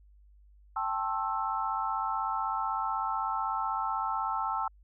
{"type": "chord", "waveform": "sine", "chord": "A minor seventh", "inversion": "third", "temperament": "equal with one note detuned", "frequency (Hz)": [784, 880, 1071, 1318.5], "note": ["G5", "A5", "C6", "E6"], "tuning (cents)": [0, 0, 40, 0], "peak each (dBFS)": [-36, -33, -36, -33], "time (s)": [0.76, 4.68], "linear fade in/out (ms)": 5, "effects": ["added 50 Hz sine -55 dBFS peak until 4.83 s"]}